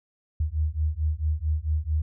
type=beating tone pair; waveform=sine; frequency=75.1 / 79.6 Hz; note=D2 / D#2; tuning=+39 / +40 cents; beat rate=4.5 Hz; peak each=-26 dBFS; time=0.4-2.02 s; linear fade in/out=5 ms; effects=none